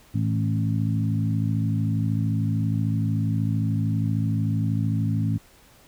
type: harmonic tone with a mistuned harmonic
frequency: 54.6 Hz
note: A1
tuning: 13 cents flat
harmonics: 2 / 3 / 4 / 5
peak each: -23 / -27 / -29 / -31 dBFS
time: 0.14-5.38 s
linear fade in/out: 10 ms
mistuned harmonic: 3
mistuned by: -16 cents
effects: pink hiss -54 dBFS RMS until 5.87 s

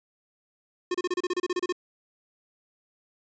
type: tone bursts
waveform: square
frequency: 359.6 Hz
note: F#4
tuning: 49 cents flat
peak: -25 dBFS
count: 13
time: 0.91-1.725 s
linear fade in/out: 5 ms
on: 35 ms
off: 30 ms
effects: resampled to 16000 Hz

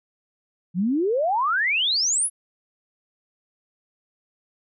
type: exponential sweep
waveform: sine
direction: up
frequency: 164.81 to 11175 Hz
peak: -19 dBFS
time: 0.74-2.3 s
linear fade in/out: 50 ms
effects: none

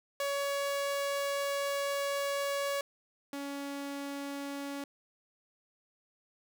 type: tone pair in turn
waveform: sawtooth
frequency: 562 / 281 Hz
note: C#5 / C#4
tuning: +24 / +24 cents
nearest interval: octave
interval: 1200 cents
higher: first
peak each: -27 / -33 dBFS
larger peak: first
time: 0.2-2.81 / 3.33-4.84 s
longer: first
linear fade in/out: 2 ms
effects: none

